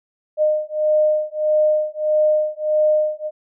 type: beating tone pair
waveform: sine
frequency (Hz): 611 / 612.6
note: D#5 / D#5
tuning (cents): -32 / -27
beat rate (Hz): 1.6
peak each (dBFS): -18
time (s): 0.37-3.31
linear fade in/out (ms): 50
effects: none